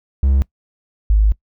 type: tone pair in turn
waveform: triangle / sine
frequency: 67.8 / 52.21 Hz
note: C#2 / G#1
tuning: -38 / +10 cents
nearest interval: perfect fourth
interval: 452 cents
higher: first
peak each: -9 dBFS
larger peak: neither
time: 0.23-0.42 / 1.1-1.32 s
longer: second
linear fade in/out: 0 ms
effects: noise-tail reverb RT60 0.1 s tail -22 dB re dry